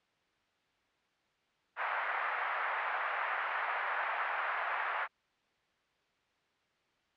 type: band-pass noise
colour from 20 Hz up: white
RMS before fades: -35 dBFS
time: 1.76-5.08 s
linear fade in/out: 50 ms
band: 710 to 1900 Hz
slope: 24 dB/octave
effects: white hiss -73 dBFS RMS until 7.16 s + low-pass 3000 Hz 12 dB/octave

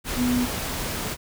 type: tone in noise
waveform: sine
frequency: 246.9 Hz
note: B3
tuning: in tune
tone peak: -20 dBFS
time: 0.16-0.48 s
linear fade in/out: 50 ms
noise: pink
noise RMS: -29 dBFS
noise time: 0.04-1.17 s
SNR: +6 dB
effects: none

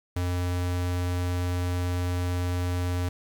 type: tone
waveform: square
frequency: 89.1 Hz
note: F2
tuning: 35 cents sharp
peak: -26 dBFS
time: 0.16-3.09 s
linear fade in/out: 5 ms
effects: 9-bit

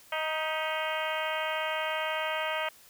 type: harmonic tone with a mistuned harmonic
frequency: 313.1 Hz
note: D#4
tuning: 11 cents sharp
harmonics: 2 / 3 / 4 / 5 / 6 / 7 / 8 / 9 / 10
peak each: -34 / -36 / -37 / -38 / -39 / -39 / -40 / -41 / -41 dBFS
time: 0.12-2.69 s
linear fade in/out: 5 ms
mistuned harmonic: 6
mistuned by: +59 cents
effects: white hiss -56 dBFS RMS until 2.89 s

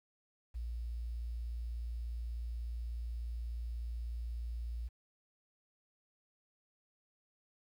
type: tone with quantisation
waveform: sine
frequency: 58.27 Hz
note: A#1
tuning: in tune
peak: -37 dBFS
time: 0.54-4.89 s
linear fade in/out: 20 ms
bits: 11
effects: none

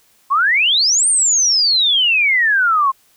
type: exponential two-way sweep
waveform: sine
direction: up then down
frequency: 1046.5 to 9100 to 1046.5 Hz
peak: -11 dBFS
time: 0.3-2.92 s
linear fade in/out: 20 ms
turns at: 1.08 s
effects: white hiss -55 dBFS RMS until 3.16 s

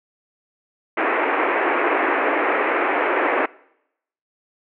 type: band-pass noise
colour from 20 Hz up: pink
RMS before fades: -20 dBFS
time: 0.97-3.46 s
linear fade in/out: 5 ms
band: 300 to 2400 Hz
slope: 48 dB/octave
effects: noise-tail reverb RT60 0.8 s tail -23 dB re dry

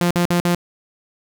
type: tone bursts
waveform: sawtooth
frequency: 174.61 Hz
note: F3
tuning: in tune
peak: -11 dBFS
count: 4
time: 0.01-0.548 s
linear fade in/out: 0 ms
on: 97 ms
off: 50 ms
effects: none

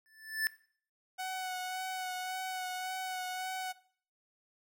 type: tone with exponential growth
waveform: square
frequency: 1757 Hz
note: A6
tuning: 3 cents flat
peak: -27 dBFS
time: 0.06-0.47 s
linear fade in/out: 0 ms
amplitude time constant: 87 ms
type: tone with vibrato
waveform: sawtooth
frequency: 743 Hz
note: F#5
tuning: 7 cents sharp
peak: -32 dBFS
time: 1.18-3.73 s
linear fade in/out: 20 ms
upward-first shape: sine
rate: 1.8 Hz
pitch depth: 19 cents each way
effects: noise-tail reverb RT60 0.5 s tail -19 dB re dry

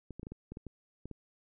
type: clicks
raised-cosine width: 3 ms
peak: -30 dBFS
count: 10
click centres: 0.107 / 0.196 / 0.231 / 0.269 / 0.32 / 0.52 / 0.571 / 0.667 / 1.056 / 1.113 s
effects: none

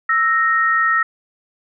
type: tone pair together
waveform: sine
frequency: 1318.5 / 1862.4 Hz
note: E6 / A#6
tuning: 0 / -2 cents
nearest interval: tritone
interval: 598 cents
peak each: -16 dBFS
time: 0.09-1.03 s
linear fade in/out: 5 ms
effects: none

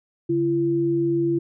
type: tone pair together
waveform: sine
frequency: 142.32 / 338.5 Hz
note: C#3 / E4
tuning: +46 / +46 cents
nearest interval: octave + minor third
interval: 1500 cents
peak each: -27 / -19 dBFS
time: 0.29-1.39 s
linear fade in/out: 10 ms
effects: none

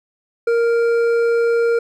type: tone with hard clipping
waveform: sine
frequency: 466.2 Hz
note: A#4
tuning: in tune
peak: -15 dBFS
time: 0.47-1.79 s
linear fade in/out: 5 ms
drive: 7 dB
effects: none

